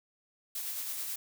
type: noise with tremolo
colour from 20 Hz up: blue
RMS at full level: -36 dBFS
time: 0.55-1.16 s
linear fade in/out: 5 ms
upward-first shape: sine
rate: 9.3 Hz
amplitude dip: 30%
effects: none